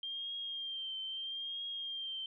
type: tone with vibrato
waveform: sine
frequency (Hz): 3185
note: G7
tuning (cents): +27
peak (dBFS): -38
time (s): 0.03-2.26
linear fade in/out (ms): 2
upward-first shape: triangle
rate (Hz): 0.77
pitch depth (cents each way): 50
effects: none